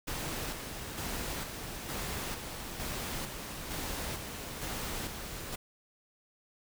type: noise with tremolo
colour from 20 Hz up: pink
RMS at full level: -37 dBFS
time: 0.07-5.56 s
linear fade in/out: 10 ms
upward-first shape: square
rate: 1.1 Hz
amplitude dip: 40%
effects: none